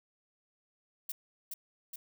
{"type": "noise with echo", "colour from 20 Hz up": "violet", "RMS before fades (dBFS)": -37, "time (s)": [1.09, 1.12], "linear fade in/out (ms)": 5, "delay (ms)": 420, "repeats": 2, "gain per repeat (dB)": -3, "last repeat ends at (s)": 1.96, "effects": []}